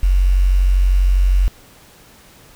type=tone with quantisation; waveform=sine; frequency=46.25 Hz; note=F#1; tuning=in tune; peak=-10 dBFS; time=0.03-1.48 s; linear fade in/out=0 ms; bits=6; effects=pink hiss -46 dBFS RMS until 2.55 s